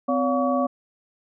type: tone cluster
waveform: sine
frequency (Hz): 257 / 568 / 713 / 1134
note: C4 / C#5 / F5 / C#6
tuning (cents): -31 / +42 / +36 / +39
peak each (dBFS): -23 / -24 / -27 / -27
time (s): 0.08-0.67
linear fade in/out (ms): 10
effects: none